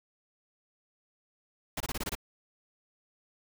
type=noise bursts; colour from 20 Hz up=pink; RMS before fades=-34 dBFS; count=7; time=1.77-2.152 s; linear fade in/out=5 ms; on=34 ms; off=24 ms; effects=none